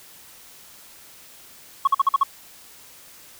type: tone bursts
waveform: sine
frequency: 1102 Hz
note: C#6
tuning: 11 cents flat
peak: -11 dBFS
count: 6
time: 1.85-2.234 s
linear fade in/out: 5 ms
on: 24 ms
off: 48 ms
effects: tanh soft clip ceiling -11 dBFS + white hiss -47 dBFS RMS until 3.39 s